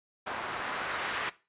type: noise with low-pass filter sweep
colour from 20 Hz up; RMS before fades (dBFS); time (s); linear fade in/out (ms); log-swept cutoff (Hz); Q
blue; -35; 0.26-1.3; 10; 1100 to 1700; 1.1
effects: noise-tail reverb RT60 0.3 s tail -18 dB re dry + resampled to 8000 Hz